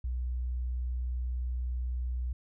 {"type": "tone", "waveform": "sine", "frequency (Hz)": 61.74, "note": "B1", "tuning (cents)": 0, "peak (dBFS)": -30, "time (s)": [0.04, 2.33], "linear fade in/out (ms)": 5, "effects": []}